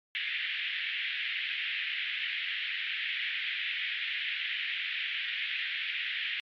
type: band-pass noise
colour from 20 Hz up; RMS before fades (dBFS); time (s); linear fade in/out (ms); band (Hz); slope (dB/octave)
pink; -34; 0.15-6.4; 0; 1800 to 3400; 48
effects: MP3 64 kbps